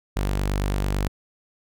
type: tone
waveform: sawtooth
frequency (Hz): 49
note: G1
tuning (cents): 0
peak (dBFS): -18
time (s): 0.16-1.08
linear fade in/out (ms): 10
effects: none